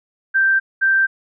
sine tone pair in turn, 1568 / 1568 Hz, G6 / G6, 0 / 0 cents, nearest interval unison, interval 0 cents, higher neither, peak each -12 dBFS, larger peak neither, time 0.34-0.6 / 0.81-1.07 s, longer neither, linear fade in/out 20 ms, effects none

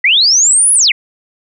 sine linear two-way sweep, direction up then down, 1905 to 10548 to 1905 Hz, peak -6 dBFS, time 0.04-0.92 s, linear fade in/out 5 ms, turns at 0.73 s, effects none

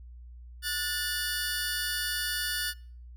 20% pulse tone cluster, 1459 / 1765 / 4646 Hz, F#6 / A6 / D8, -25 / +5 / -20 cents, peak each -29 dBFS, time 0.62-2.74 s, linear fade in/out 50 ms, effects noise-tail reverb RT60 0.5 s tail -25 dB re dry + added 60 Hz sine -44 dBFS peak until 3.16 s

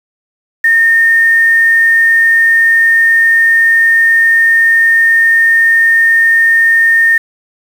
sine tone with quantisation, 1827 Hz, A#6, 35 cents flat, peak -5 dBFS, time 0.64-7.18 s, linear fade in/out 5 ms, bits 5, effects none

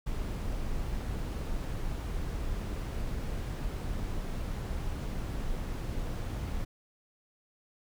brown noise, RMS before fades -34 dBFS, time 0.06-6.65 s, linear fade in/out 10 ms, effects none

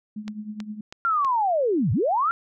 sine tone with tremolo, 212.1 Hz, G#3, 37 cents sharp, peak -28 dBFS, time 0.16-0.81 s, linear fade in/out 5 ms, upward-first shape triangle, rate 9.6 Hz, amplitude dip 80%
click train, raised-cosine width 0.2 ms, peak -20 dBFS, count 4, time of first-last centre 0.28-1.248 s, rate 3.1 Hz
sine linear two-way sweep, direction down then up, 1396.9 to 90.4 to 1396.9 Hz, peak -19 dBFS, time 1.05-2.31 s, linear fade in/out 0 ms, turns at 1.92 s
effects none

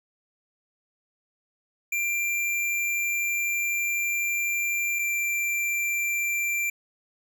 square tone pair in turn, 2372 / 2358 Hz, D7 / D7, +17 / +6 cents, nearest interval unison, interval 11 cents, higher first, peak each -25 dBFS, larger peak neither, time 1.92-4.99 / 4.99-6.7 s, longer first, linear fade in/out 5 ms, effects none

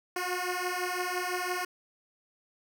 10% pulse beating tone pair, 358.3 / 364.2 Hz, F4 / F#4, +44 / -27 cents, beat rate 5.9 Hz, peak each -25 dBFS, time 0.16-1.65 s, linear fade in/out 5 ms, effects none

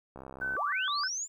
click train, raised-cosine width 1 ms, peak -30 dBFS, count 27, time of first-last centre 0.16-0.552 s, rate 66.3 Hz
sine tone with vibrato, 1329 Hz, E6, 14 cents sharp, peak -30 dBFS, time 0.41-1.08 s, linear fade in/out 10 ms, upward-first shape square, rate 3.2 Hz, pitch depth 230 cents each way
sine linear sweep, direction up, 211.3 to 7300 Hz, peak -32 dBFS, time 0.55-1.28 s, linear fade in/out 50 ms
effects 11-bit

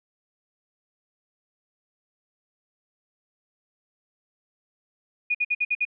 sine tone bursts, 2456 Hz, D#7, 23 cents flat, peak -20 dBFS, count 6, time 5.3-5.852 s, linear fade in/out 10 ms, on 47 ms, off 54 ms, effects none

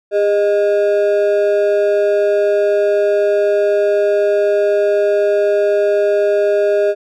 triangle ring-modulated tone, 512 Hz, C5, 38 cents flat, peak -6 dBFS, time 0.11-6.95 s, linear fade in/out 50 ms, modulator 106 Hz, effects none

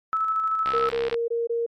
sine tone with tremolo, 1305 Hz, E6, 18 cents flat, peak -20 dBFS, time 0.13-0.89 s, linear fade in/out 0 ms, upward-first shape square, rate 13 Hz, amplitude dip 30%
click train, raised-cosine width 0.3 ms, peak -15 dBFS, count 33, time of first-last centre 0.66-1.143 s, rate 66.3 Hz
sine tone bursts, 466.2 Hz, A#4, in tune, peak -22 dBFS, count 5, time 0.73-1.664 s, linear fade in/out 10 ms, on 170 ms, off 21 ms
effects MP3 96 kbps

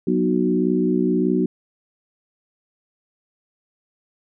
harmonic tone with a mistuned harmonic, 61.74 Hz, B1, in tune, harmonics 3 / 4 / 5 / 6, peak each -22 / -22 / -22 / -22 dBFS, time 0.07-1.46 s, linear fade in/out 5 ms, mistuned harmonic 4, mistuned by -23 cents, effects none

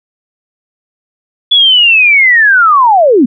sine linear sweep, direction down, 3440 to 215.5 Hz, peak -3 dBFS, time 1.51-3.26 s, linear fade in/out 10 ms, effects none

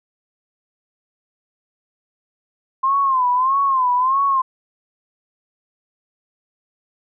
sine tone with vibrato, 1046.5 Hz, C6, in tune, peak -14 dBFS, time 2.83-4.42 s, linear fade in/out 10 ms, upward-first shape sine, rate 1.6 Hz, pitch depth 110 cents each way, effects none

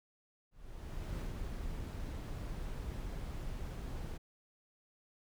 brown noise with ADSR envelope, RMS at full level -38 dBFS, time 0.51-4.18 s, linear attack 690 ms, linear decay 110 ms, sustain -3 dB, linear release 15 ms, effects none

